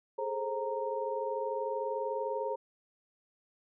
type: tone cluster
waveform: sine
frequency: 415.6 / 435.7 / 529 / 928 Hz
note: G#4 / A4 / C5 / A#5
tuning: +1 / -17 / +19 / -8 cents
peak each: -38 / -40 / -35 / -37 dBFS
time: 0.18-2.56 s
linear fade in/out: 10 ms
effects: none